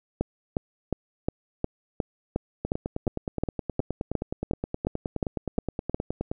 two click trains, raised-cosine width 2 ms, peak -11 / -15 dBFS, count 17 / 36, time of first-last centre 0.21-5.945 / 2.65-6.315 s, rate 2.79 / 9.55 Hz, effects none

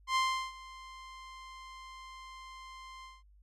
sawtooth tone with ADSR envelope, 1046.5 Hz, C6, in tune, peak -22 dBFS, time 0.07-3.23 s, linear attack 88 ms, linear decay 360 ms, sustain -21 dB, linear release 190 ms, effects added 50 Hz sine -58 dBFS peak until 3.42 s + low-pass 6000 Hz 12 dB/octave

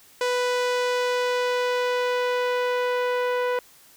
sawtooth tone with low-pass filter sweep, 494.8 Hz, B4, 3 cents sharp, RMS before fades -24 dBFS, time 0.21-3.59 s, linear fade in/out 2 ms, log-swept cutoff 7600 to 2200 Hz, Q 0.71, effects white hiss -53 dBFS RMS until 3.96 s

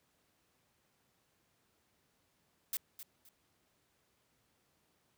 blue noise with echo, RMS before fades -36 dBFS, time 2.73-2.77 s, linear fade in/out 2 ms, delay 260 ms, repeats 2, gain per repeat -12 dB, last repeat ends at 3.29 s, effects pink hiss -75 dBFS RMS until 5.17 s + high-pass 80 Hz 12 dB/octave

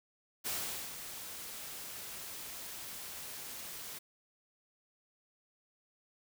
white noise with ADSR envelope, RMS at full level -36 dBFS, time 0.44-3.99 s, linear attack 26 ms, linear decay 440 ms, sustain -9 dB, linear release 11 ms, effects none

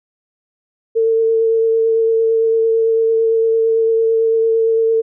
sine tone with vibrato, 450.8 Hz, A4, 42 cents sharp, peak -11 dBFS, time 0.95-5.02 s, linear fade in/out 20 ms, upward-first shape sine, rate 8.9 Hz, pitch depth 13 cents each way, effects none

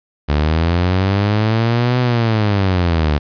sawtooth linear two-way sweep, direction up then down, 71.6 to 125.9 to 71.6 Hz, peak -9 dBFS, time 0.28-3.19 s, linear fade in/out 20 ms, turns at 1.99 s, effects resampled to 11025 Hz + 8-bit

